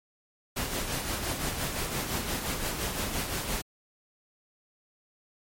pink noise with tremolo, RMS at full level -30 dBFS, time 0.56-3.62 s, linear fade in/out 10 ms, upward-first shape sine, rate 5.8 Hz, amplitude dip 45%, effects MP3 64 kbps

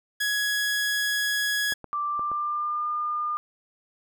sawtooth tone, 1673 Hz, G#6, 12 cents sharp, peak -20 dBFS, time 0.2-1.74 s, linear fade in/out 10 ms
clicks, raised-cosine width 1 ms, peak -25 dBFS, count 4, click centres 1.723 / 1.843 / 2.194 / 2.316 s
sine tone with pitch glide, 1174.7 to 1209.1 Hz, D6 to D#6, 0 to -50 cents, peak -25 dBFS, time 1.93-3.37 s, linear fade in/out 0 ms, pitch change +50 cents, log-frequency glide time 2.04-2.88 s
effects none

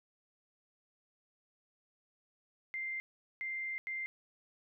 sine tone bursts at uneven times, 2093 Hz, C7, in tune, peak -36 dBFS, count 3, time 2.74-3 / 3.41-3.78 / 3.87-4.06 s, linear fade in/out 0 ms, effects none

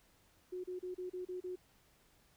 sine tone bursts, 364.4 Hz, F#4, 26 cents flat, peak -39 dBFS, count 7, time 0.52-1.558 s, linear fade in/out 10 ms, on 120 ms, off 33 ms, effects pink hiss -69 dBFS RMS until 2.36 s

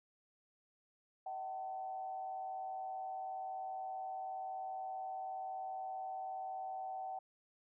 sine tone with frequency modulation, 759 Hz, F#5, 44 cents sharp, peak -40 dBFS, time 1.26-7.19 s, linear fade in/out 5 ms, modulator 119 Hz, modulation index 0.52, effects none

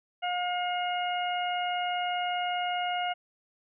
harmonic tone, 715 Hz, F5, 41 cents sharp, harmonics 1 / 2 / 3 / 4, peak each -29 / -37 / -38 / -36 dBFS, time 0.22-3.14 s, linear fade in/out 20 ms, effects none

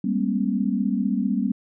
sine tone cluster, 196.1 / 211.7 / 236.3 / 271.6 Hz, G3 / G#3 / A#3 / C#4, +1 / +33 / +24 / -35 cents, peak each -24 / -29 / -25 / -27 dBFS, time 0.04-1.52 s, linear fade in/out 5 ms, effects none

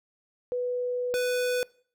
sine / square tone pair in turn, 493.9 / 496.2 Hz, B4 / B4, 0 / +8 cents, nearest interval unison, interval 8 cents, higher second, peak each -26 / -25 dBFS, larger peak second, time 0.52-1.14 / 1.14-1.63 s, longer first, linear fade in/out 0 ms, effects noise-tail reverb RT60 0.5 s tail -23 dB re dry

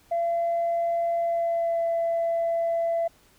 sine tone with pitch glide, 680 to 671 Hz, F5 to E5, -46 to +31 cents, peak -21 dBFS, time 0.11-3.08 s, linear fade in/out 10 ms, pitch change -23 cents, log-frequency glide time 1.19-1.83 s, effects tanh soft clip ceiling -19 dBFS + pink hiss -59 dBFS RMS until 3.38 s

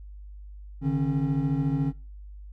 triangle tone cluster, 140.8 / 154.7 / 272.2 Hz, C#3 / D#3 / C#4, +27 / -10 / -31 cents, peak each -25 dBFS, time 0.81-1.93 s, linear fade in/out 50 ms, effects noise-tail reverb RT60 0.3 s tail -19 dB re dry + added 50 Hz sine -40 dBFS peak until 2.52 s

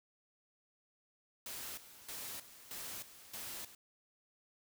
white noise with tremolo, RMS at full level -45 dBFS, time 1.46-3.75 s, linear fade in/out 2 ms, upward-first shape square, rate 1.6 Hz, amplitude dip 75%, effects none

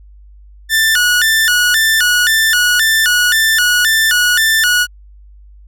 sawtooth tone with vibrato, 1610 Hz, G6, 46 cents sharp, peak -6 dBFS, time 0.69-4.87 s, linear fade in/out 50 ms, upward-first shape square, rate 1.9 Hz, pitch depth 170 cents each way, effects added 50 Hz sine -37 dBFS peak until 5.67 s

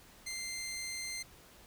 15% pulse tone, 2087 Hz, C7, 5 cents flat, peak -32 dBFS, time 0.26-1.23 s, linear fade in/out 10 ms, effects pink hiss -58 dBFS RMS until 1.66 s

